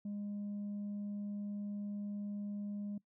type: tone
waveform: sine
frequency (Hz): 204.6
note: G#3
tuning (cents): -26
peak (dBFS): -36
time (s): 0.05-2.98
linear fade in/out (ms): 5
effects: noise-tail reverb RT60 0.1 s tail -21 dB re dry + tanh soft clip ceiling -37 dBFS